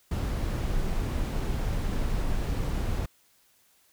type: noise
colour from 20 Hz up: brown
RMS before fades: -28 dBFS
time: 0.11-3.06 s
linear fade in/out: 5 ms
effects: white hiss -64 dBFS RMS until 3.92 s